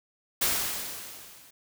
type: noise with level ramp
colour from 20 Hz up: white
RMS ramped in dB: -24 to -54 dBFS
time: 0.41-1.51 s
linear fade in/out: 10 ms
effects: none